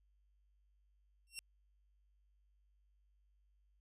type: tone with exponential growth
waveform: 15% pulse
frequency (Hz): 2733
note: F7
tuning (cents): -38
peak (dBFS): -33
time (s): 1.27-1.39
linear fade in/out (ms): 0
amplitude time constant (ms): 24
effects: added 50 Hz sine -70 dBFS peak until 3.8 s + resampled to 32000 Hz